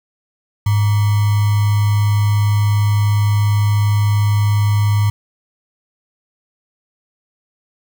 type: tone with sample-and-hold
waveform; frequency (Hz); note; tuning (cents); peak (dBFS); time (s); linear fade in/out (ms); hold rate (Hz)
sine; 103.6; G#2; -4; -11; 0.66-5.1; 5; 1050
effects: none